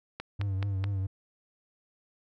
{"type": "click train", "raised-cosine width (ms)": 0.3, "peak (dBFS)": -20, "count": 4, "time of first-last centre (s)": [0.2, 0.841], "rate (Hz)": 4.68}
{"type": "tone with vibrato", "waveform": "triangle", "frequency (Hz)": 97.9, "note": "G2", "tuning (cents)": -2, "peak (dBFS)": -26, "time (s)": [0.39, 1.07], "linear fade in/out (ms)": 10, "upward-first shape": "triangle", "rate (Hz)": 4.5, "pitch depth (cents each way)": 69}
{"effects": []}